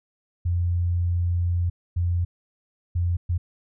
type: tone bursts at uneven times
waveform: sine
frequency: 87.31 Hz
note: F2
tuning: in tune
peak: -20 dBFS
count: 4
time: 0.45-1.7 / 1.96-2.25 / 2.95-3.17 / 3.29-3.38 s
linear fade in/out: 10 ms
effects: none